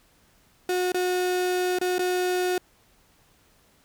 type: tone with dropouts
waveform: 35% pulse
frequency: 363.1 Hz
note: F#4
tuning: 33 cents flat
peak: -21 dBFS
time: 0.69-2.58 s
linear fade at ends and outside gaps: 2 ms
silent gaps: 0.92-0.944 / 1.787-1.813 / 1.983-1.992 s
effects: pink hiss -61 dBFS RMS until 3.84 s